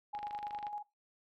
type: tone with tremolo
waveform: sine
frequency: 831 Hz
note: G#5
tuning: 1 cent sharp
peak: -36 dBFS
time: 0.13-0.83 s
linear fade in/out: 10 ms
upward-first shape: square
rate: 10 Hz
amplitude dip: 45%
type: click train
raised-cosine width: 0.3 ms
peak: -32 dBFS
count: 14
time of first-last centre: 0.15-0.668 s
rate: 25.1 Hz
effects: noise-tail reverb RT60 0.2 s tail -17 dB re dry + MP3 96 kbps